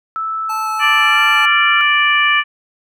sine tone with pitch glide, 1314 to 1368.2 Hz, E6 to F6, -6 to -36 cents, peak -18 dBFS, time 0.16-1.81 s, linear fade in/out 0 ms, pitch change +70 cents, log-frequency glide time 0.96-1.19 s
square tone with vibrato, 867 Hz, A5, 26 cents flat, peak -23 dBFS, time 0.49-1.46 s, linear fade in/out 10 ms, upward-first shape square, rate 2.9 Hz, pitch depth 9 cents each way
harmonic tone, 587.3 Hz, D5, in tune, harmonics 2 / 3 / 4 / 5, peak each -16 / -15 / -15 / -19 dBFS, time 0.79-2.44 s, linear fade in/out 50 ms
effects none

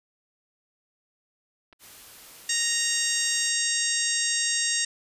clicks, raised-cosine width 0.3 ms, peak -36 dBFS, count 2, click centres 1.727 / 1.73 s
white noise, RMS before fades -47 dBFS, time 1.79-3.52 s, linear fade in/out 50 ms
harmonic tone, 932.3 Hz, A#5, in tune, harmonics 2 / 3 / 4 / 5 / 6 / 7 / 8 / 9, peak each -31 / -34 / -32 / -34 / -30 / -31 / -31 / -31 dBFS, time 2.49-4.85 s, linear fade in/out 5 ms
effects resampled to 32000 Hz

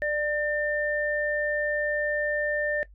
sine tone pair together, 593.6 / 1800 Hz, D5 / A6, +18 / +39 cents, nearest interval octave + perfect fifth, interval 1921 cents, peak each -27 / -28 dBFS, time 0.02-2.83 s, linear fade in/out 0 ms, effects noise-tail reverb RT60 0.1 s tail -17 dB re dry + added 50 Hz sine -48 dBFS peak until 2.94 s

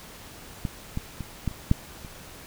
clicks, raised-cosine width 5 ms, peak -15 / -16 / -21 / -13 / -30 / -6 / -27 dBFS, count 7, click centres 0.652 / 0.974 / 1.207 / 1.477 / 1.513 / 1.714 / 2.048 s, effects pink hiss -45 dBFS RMS until 2.46 s

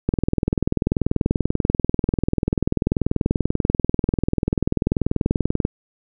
click train, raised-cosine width 3 ms, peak -5 dBFS, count 115, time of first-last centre 0.09-5.651 s, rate 20.5 Hz, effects none

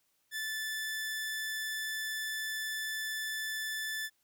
sawtooth tone, 1751 Hz, A6, 9 cents flat, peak -31 dBFS, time 0.31-4.1 s, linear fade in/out 50 ms, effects white hiss -75 dBFS RMS until 4.23 s

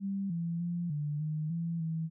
sine tone with pitch steps, 196.3 / 168.7 / 173 / 147.9 / 154.1 / 167.5 / 161.7 Hz, G3 / E3 / F3 / D3 / D#3 / E3 / E3, +3 / +40 / -16 / +13 / -16 / +28 / -33 cents, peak -31 dBFS, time 0-2.1 s, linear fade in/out 50 ms, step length 300 ms, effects none

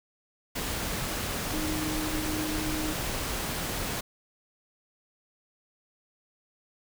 sine tone in noise, 309.4 Hz, D#4, 10 cents flat, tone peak -32 dBFS, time 1.53-2.94 s, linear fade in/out 10 ms, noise pink, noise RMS -32 dBFS, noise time 0.55-4.01 s, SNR -3 dB, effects none

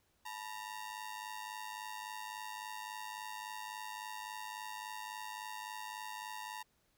sawtooth ring-modulated tone, 925 Hz, A#5, 14 cents flat, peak -36 dBFS, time 0.25-6.63 s, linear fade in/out 10 ms, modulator 51.8 Hz, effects pink hiss -75 dBFS RMS until 6.97 s

